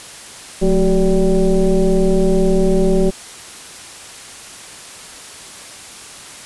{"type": "tone with frequency modulation", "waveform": "sine", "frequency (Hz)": 180, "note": "F#3", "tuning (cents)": -47, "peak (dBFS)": -10, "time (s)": [0.61, 3.11], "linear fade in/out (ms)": 20, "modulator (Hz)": 199, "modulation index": 1.6, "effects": ["white hiss -35 dBFS RMS until 6.45 s", "resampled to 24000 Hz"]}